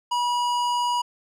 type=tone with hard clipping; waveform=sine; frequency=969 Hz; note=B5; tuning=33 cents flat; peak=-23 dBFS; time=0.11-1.02 s; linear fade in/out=10 ms; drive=14 dB; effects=none

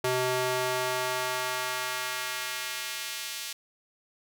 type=tone with high-pass filter sweep; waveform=square; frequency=127.1 Hz; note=C3; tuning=50 cents flat; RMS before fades=-31 dBFS; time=0.04-3.53 s; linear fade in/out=5 ms; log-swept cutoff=350 to 3400 Hz; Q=0.82; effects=none

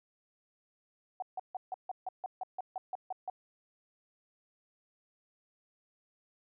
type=tone bursts; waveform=sine; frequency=748 Hz; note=F#5; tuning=19 cents sharp; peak=-34 dBFS; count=13; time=1.2-3.299 s; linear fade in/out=2 ms; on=23 ms; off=150 ms; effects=none

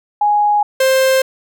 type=tone pair in turn; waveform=sine / 45% pulse; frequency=830.6 / 526.4 Hz; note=G#5 / C5; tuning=0 / +10 cents; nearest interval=minor sixth; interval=790 cents; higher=first; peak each=-10 dBFS; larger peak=neither; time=0.21-0.63 / 0.8-1.22 s; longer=neither; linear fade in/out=5 ms; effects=none

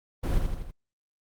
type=noise with echo; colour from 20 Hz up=brown; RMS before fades=-25 dBFS; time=0.23-0.39 s; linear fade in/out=10 ms; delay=81 ms; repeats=4; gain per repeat=-4 dB; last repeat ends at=0.714 s; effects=Opus 32 kbps

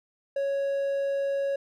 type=tone; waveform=triangle; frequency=554.4 Hz; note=C#5; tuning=in tune; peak=-23 dBFS; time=0.36-1.56 s; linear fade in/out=5 ms; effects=none

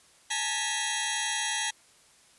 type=tone cluster; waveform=15% pulse; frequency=836 / 896 / 1951 / 3262 Hz; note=G#5 / A5 / B6 / G#7; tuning=+11 / +31 / -22 / -32 cents; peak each=-30 / -29 / -26 / -25 dBFS; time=0.3-1.71 s; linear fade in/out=10 ms; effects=white hiss -59 dBFS RMS until 2.38 s + resampled to 24000 Hz

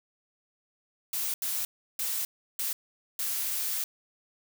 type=noise bursts at uneven times; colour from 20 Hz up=blue; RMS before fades=-31 dBFS; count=5; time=1.13-1.34 / 1.42-1.65 / 1.99-2.25 / 2.59-2.73 / 3.19-3.84 s; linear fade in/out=2 ms; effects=none

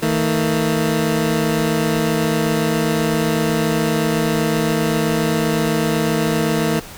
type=tone pair together; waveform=20% pulse; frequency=159.25 / 225 Hz; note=D#3 / A3; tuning=+41 / +39 cents; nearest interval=tritone; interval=598 cents; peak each=-14 dBFS; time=0.02-6.8 s; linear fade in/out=10 ms; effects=pink hiss -36 dBFS RMS until 6.97 s

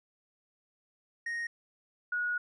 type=tone pair in turn; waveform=triangle / sine; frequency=1864.7 / 1453.7 Hz; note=A#6 / F#6; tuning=0 / -31 cents; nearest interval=major third; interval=431 cents; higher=first; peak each=-31 / -29 dBFS; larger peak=second; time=1.26-1.47 / 2.12-2.38 s; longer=second; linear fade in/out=5 ms; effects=resampled to 24000 Hz

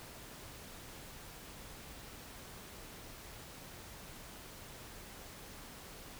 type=silence; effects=pink hiss -51 dBFS RMS until 6.19 s

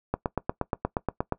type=click train; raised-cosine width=1 ms; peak=-11 dBFS; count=11; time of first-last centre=0.14-1.323 s; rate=8.45 Hz; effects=noise-tail reverb RT60 0.1 s tail -20 dB re dry

